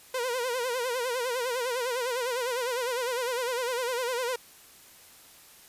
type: tone with vibrato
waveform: sawtooth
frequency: 493.9 Hz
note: B4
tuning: in tune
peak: -24 dBFS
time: 0.14-4.36 s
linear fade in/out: 5 ms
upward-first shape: sine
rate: 9.9 Hz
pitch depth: 100 cents each way
effects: white hiss -53 dBFS RMS until 5.68 s + resampled to 32000 Hz